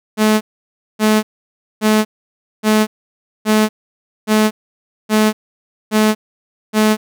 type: tone bursts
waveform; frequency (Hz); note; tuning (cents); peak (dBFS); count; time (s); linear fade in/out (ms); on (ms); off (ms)
sawtooth; 215.2; A3; -38; -6; 9; 0.17-6.97; 50; 240; 580
effects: none